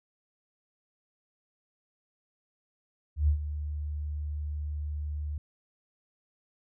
sine tone with ADSR envelope, 74.5 Hz, D2, 25 cents sharp, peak -19 dBFS, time 3.16-5.38 s, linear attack 120 ms, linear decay 95 ms, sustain -12 dB, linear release 3 ms, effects none

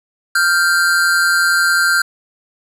square tone pair together, 1396.9 / 1568 Hz, F6 / G6, 0 / 0 cents, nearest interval major second, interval 200 cents, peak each -15 dBFS, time 0.35-2.02 s, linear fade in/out 5 ms, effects resampled to 32000 Hz + 7-bit

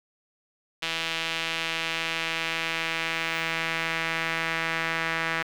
sawtooth tone with band-pass filter sweep, 163.8 Hz, E3, 11 cents flat, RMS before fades -29 dBFS, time 0.82-5.43 s, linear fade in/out 10 ms, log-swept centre 3000 to 1900 Hz, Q 1.9, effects 8-bit

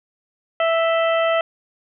harmonic tone with a mistuned harmonic, 659.3 Hz, E5, in tune, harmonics 1 / 2 / 3 / 4 / 5, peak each -17 / -23 / -27 / -29 / -31 dBFS, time 0.6-1.41 s, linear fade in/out 2 ms, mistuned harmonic 5, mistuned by -96 cents, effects none

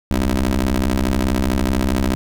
20% pulse ring-modulated tone, 64.7 Hz, C2, 19 cents flat, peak -8 dBFS, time 0.11-2.15 s, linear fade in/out 0 ms, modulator 136 Hz, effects none

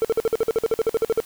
triangle tone bursts, 450.2 Hz, A4, 40 cents sharp, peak -14 dBFS, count 16, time 0.02-1.202 s, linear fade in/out 0 ms, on 27 ms, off 50 ms, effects white hiss -45 dBFS RMS until 1.25 s

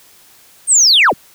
sine linear sweep, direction down, 8870 to 37.47 Hz, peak -5 dBFS, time 0.67-1.14 s, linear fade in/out 50 ms, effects tanh soft clip ceiling -3 dBFS + white hiss -46 dBFS RMS until 1.34 s

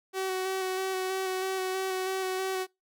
sawtooth tone with vibrato, 377.1 Hz, F#4, 33 cents sharp, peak -25 dBFS, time 0.13-2.67 s, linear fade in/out 50 ms, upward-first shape square, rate 3.1 Hz, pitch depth 15 cents each way, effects noise-tail reverb RT60 0.2 s tail -24 dB re dry

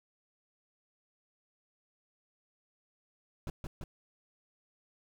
brown noise with echo, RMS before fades -36 dBFS, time 3.47-3.5 s, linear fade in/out 2 ms, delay 170 ms, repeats 2, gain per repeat -2 dB, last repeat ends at 3.84 s, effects none

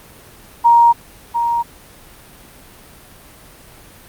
sine tone with echo, 939 Hz, A#5, 12 cents sharp, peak -6 dBFS, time 0.64-0.93 s, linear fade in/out 20 ms, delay 700 ms, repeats 1, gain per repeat -8 dB, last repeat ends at 1.63 s, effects pink hiss -42 dBFS RMS until 4.08 s + Opus 32 kbps

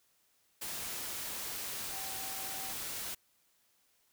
sine tone in noise, 770 Hz, G5, 31 cents flat, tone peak -48 dBFS, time 1.92-2.73 s, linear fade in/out 10 ms, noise white, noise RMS -40 dBFS, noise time 0.61-3.15 s, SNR -11 dB, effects white hiss -72 dBFS RMS until 4.12 s

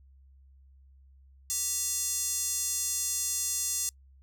square tone with high-pass filter, 390 Hz, G4, 9 cents flat, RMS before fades -31 dBFS, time 1.5-3.89 s, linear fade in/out 0 ms, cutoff 6900 Hz, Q 2.7, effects noise-tail reverb RT60 0.1 s tail -26 dB re dry + added 67 Hz sine -54 dBFS peak until 4.22 s

